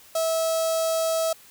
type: tone with notch filter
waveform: sawtooth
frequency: 650 Hz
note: E5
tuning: 24 cents flat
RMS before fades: -24 dBFS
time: 0.15-1.33 s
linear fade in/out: 5 ms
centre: 2100 Hz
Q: 0.51
effects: white hiss -51 dBFS RMS until 1.5 s